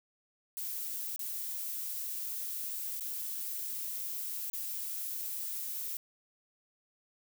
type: noise with dropouts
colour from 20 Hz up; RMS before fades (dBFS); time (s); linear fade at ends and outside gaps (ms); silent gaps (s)
violet; -38; 0.57-5.97; 0; 1.161-1.193 / 2.997-3.008 / 4.5-4.532
effects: none